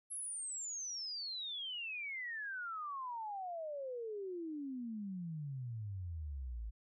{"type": "exponential sweep", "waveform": "sine", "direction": "down", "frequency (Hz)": [11175, 52.2], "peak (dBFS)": -40, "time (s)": [0.1, 6.71], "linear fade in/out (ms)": 20, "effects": []}